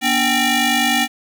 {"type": "ring-modulated tone", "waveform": "15% pulse", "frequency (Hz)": 530, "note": "C5", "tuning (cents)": 22, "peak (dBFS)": -5, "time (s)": [0.01, 1.08], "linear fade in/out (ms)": 50, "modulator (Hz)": 1300, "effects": []}